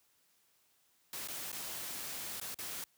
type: noise with dropouts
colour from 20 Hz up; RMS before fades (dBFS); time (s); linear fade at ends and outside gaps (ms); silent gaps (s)
white; -42; 1.13-2.84; 2; 1.275-1.284 / 1.518-1.527 / 2.4-2.413 / 2.544-2.587
effects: white hiss -72 dBFS RMS until 2.97 s + high-pass 60 Hz 12 dB/octave